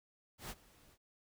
pink noise with ADSR envelope, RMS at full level -43 dBFS, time 0.38-0.98 s, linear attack 120 ms, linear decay 42 ms, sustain -22 dB, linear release 51 ms, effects none

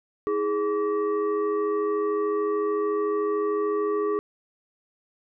sine tone with frequency modulation, 415.3 Hz, G#4, in tune, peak -22 dBFS, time 0.27-4.19 s, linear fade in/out 0 ms, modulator 737 Hz, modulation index 0.72, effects none

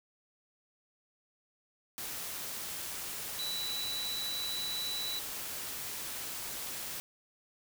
sine tone in noise, 3948 Hz, B7, 1 cent flat, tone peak -35 dBFS, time 3.39-5.19 s, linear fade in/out 0 ms, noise white, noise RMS -40 dBFS, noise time 1.98-7 s, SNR +2 dB, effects none

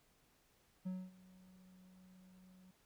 triangle tone with ADSR envelope, 185 Hz, F#3, in tune, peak -36 dBFS, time 0.85-2.71 s, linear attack 17 ms, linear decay 240 ms, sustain -22 dB, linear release 3 ms, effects pink hiss -73 dBFS RMS until 2.85 s

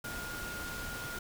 sine tone in noise, 1421 Hz, F6, 30 cents sharp, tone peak -41 dBFS, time 0.04-1.19 s, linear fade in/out 5 ms, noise pink, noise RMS -42 dBFS, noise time 0.04-1.19 s, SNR -2 dB, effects none

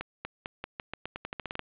accelerating click train, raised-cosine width 0.3 ms, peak -18 dBFS, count 15, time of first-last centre 0.01-1.593 s, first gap 240 ms, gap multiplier 0.87, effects resampled to 8000 Hz + 8-bit

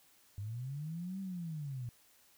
sine linear two-way sweep, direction up then down, 97.1 to 196 to 116.6 Hz, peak -38 dBFS, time 0.38-1.89 s, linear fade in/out 0 ms, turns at 1.2 s, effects white hiss -66 dBFS RMS until 2.37 s

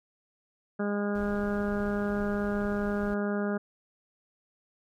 harmonic tone, 204.4 Hz, G#3, 27 cents flat, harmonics 1 / 2 / 3 / 4 / 5 / 6 / 7 / 8, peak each -29 / -33 / -36 / -43 / -48 / -43 / -40 / -44 dBFS, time 0.79-3.58 s, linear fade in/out 10 ms
brown noise, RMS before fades -42 dBFS, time 1.15-3.14 s, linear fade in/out 0 ms
effects none

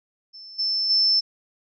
sine tone with level steps, 5300 Hz, E8, 9 cents sharp, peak -39 / -21 / -16 dBFS, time 0.33-1.21 s, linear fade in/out 20 ms, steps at 0.58 / 0.89 s, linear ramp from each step 20 ms, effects none

